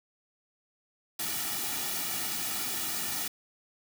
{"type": "noise with comb filter", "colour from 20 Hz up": "white", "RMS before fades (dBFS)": -33, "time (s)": [1.19, 3.28], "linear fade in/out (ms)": 5, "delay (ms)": 1.9, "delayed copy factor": -0.75, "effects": []}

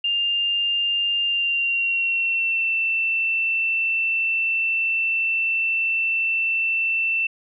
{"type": "tone with pitch glide", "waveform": "sine", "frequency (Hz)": [2802, 2677], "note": ["F7", "E7"], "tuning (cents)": [5, 26], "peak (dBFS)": -19, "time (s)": [0.04, 7.27], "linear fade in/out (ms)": 5, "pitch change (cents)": -79, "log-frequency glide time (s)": [1.24, 2.74], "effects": []}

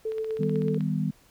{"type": "tone with tremolo", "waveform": "sine", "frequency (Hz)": 440, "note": "A4", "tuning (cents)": 0, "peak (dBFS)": -26, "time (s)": [0.05, 0.78], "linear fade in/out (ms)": 5, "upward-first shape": "sine", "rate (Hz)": 8.2, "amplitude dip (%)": 35}
{"type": "click train", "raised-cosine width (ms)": 0.3, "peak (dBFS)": -29, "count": 12, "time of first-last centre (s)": [0.12, 0.807], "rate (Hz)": 16}
{"type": "chord", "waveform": "sine", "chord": "Eb augmented", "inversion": "none", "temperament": "equal", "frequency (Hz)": [155.56, 196, 246.9], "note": ["Eb3", "G3", "B3"], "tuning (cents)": [0, 0, 0], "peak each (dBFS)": [-27, -28, -32], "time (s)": [0.39, 1.11], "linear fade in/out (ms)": 10}
{"effects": ["pink hiss -59 dBFS RMS until 1.3 s"]}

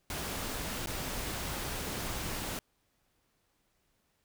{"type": "noise with dropouts", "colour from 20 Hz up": "pink", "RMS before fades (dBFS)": -37, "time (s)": [0.1, 2.59], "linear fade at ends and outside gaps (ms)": 1, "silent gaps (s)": [0.86, 0.871], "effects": ["pink hiss -75 dBFS RMS until 4.24 s"]}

